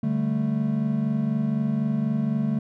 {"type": "chord", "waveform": "triangle", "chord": "D suspended fourth", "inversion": "none", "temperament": "equal", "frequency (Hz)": [146.83, 196, 220], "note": ["D3", "G3", "A3"], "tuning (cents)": [0, 0, 0], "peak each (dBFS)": [-25, -27, -22], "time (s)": [0.03, 2.59], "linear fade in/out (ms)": 5, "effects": []}